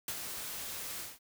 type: noise with ADSR envelope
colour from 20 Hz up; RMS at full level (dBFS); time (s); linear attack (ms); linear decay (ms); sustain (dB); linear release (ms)
white; -35; 0.08-1.19; 3; 53; -6; 190
effects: none